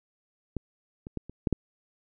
clicks, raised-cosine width 3 ms, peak -18 / -26 / -19 / -28 / -12 / -11 dBFS, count 6, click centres 0.567 / 1.069 / 1.173 / 1.296 / 1.472 / 1.527 s, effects none

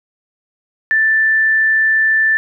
sine tone, 1766 Hz, A6, 6 cents sharp, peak -10 dBFS, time 0.91-2.37 s, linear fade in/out 0 ms, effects none

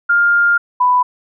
sine tone pair in turn, 1405 / 993.5 Hz, F6 / B5, +10 / +10 cents, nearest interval tritone, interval 600 cents, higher first, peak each -9 dBFS, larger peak neither, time 0.09-0.58 / 0.8-1.03 s, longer first, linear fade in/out 10 ms, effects none

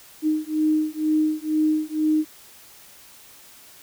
sine beating tone pair, 308.2 / 310.3 Hz, D#4 / D#4, -16 / -5 cents, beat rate 2.1 Hz, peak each -22 dBFS, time 0.22-2.25 s, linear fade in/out 50 ms, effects white hiss -48 dBFS RMS until 3.82 s

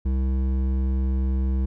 triangle tone with hard clipping, 65.41 Hz, C2, in tune, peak -22 dBFS, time 0.05-1.66 s, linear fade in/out 10 ms, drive 14 dB, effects none

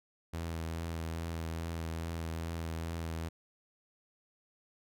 sawtooth tone with vibrato, 82.41 Hz, E2, in tune, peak -32 dBFS, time 0.33-3.29 s, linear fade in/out 10 ms, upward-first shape triangle, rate 2.4 Hz, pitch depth 27 cents each way, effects none

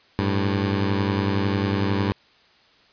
15% pulse beating tone pair, 98 / 109 Hz, G2 / A2, 0 / -16 cents, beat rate 11 Hz, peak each -15 / -21 dBFS, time 0.19-2.12 s, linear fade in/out 0 ms, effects white hiss -56 dBFS RMS until 2.92 s + resampled to 11025 Hz

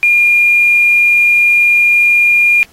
sine tone with quantisation, 2414 Hz, D7, 47 cents sharp, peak -6 dBFS, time 0.03-2.63 s, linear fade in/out 0 ms, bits 5, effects pink hiss -47 dBFS RMS until 2.72 s + AAC 48 kbps

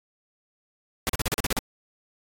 pink noise bursts, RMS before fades -25 dBFS, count 9, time 1.07-1.589 s, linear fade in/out 0 ms, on 23 ms, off 39 ms, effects AAC 48 kbps

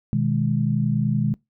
sine chord, G# minor, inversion first, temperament just, 124.59 / 155.74 / 207.7 Hz, B2 / D#3 / G#3, +16 / +2 / 0 cents, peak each -23 dBFS, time 0.13-1.34 s, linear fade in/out 0 ms, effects noise-tail reverb RT60 0.2 s tail -24 dB re dry

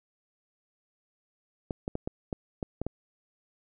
clicks, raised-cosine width 2 ms, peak -18 dBFS, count 8, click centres 1.708 / 1.879 / 1.954 / 2.075 / 2.328 / 2.628 / 2.816 / 2.866 s, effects none

